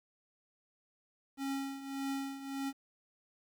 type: tone with tremolo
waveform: square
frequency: 273.3 Hz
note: C#4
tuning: 24 cents flat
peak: -34 dBFS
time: 1.37-2.73 s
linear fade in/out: 50 ms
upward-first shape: triangle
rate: 1.7 Hz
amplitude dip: 75%
effects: 11-bit